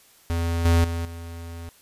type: tone with level steps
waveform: square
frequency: 84.2 Hz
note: E2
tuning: 37 cents sharp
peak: -23 / -16 / -26 / -35 dBFS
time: 0.3-1.69 s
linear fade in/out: 0 ms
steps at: 0.65 / 0.84 / 1.05 s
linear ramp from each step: 2 ms
effects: white hiss -55 dBFS RMS until 1.81 s + resampled to 32000 Hz